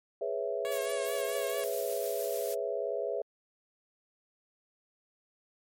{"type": "chord", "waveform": "sine", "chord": "C# minor seventh", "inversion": "second", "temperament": "equal", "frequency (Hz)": [415.3, 493.9, 554.4, 659.3], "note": ["G#4", "B4", "C#5", "E5"], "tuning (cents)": [0, 0, 0, 0], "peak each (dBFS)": -36, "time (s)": [0.21, 3.22], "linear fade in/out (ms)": 5}
{"type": "tone with vibrato", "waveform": "10% pulse", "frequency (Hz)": 554.4, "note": "C#5", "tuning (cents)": 0, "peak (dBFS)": -30, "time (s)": [0.65, 1.64], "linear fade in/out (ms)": 0, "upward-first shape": "triangle", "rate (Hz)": 4.6, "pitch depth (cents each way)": 54}
{"type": "noise with tremolo", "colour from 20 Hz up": "blue", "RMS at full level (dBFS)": -40, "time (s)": [0.71, 2.55], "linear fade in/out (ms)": 10, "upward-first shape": "triangle", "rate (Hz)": 6.8, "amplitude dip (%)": 25}
{"effects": ["MP3 64 kbps"]}